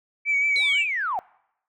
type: tone with vibrato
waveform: sine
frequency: 2281 Hz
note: C#7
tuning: 49 cents sharp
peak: -18 dBFS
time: 0.25-0.86 s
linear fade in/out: 50 ms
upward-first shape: sine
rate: 5.8 Hz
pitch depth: 34 cents each way
type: linear sweep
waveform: sine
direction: down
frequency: 4112 to 693 Hz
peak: -23 dBFS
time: 0.56-1.19 s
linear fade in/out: 0 ms
effects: noise-tail reverb RT60 0.8 s tail -25 dB re dry + tanh soft clip ceiling -14 dBFS